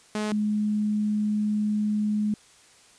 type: tone pair in turn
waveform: sawtooth / sine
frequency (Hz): 212.2 / 210.6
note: G#3 / G#3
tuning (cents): +38 / +24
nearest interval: unison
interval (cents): 14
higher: first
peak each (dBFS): -22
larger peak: neither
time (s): 0.15-0.32 / 0.32-2.34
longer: second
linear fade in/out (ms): 2
effects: white hiss -55 dBFS RMS until 2.98 s + resampled to 22050 Hz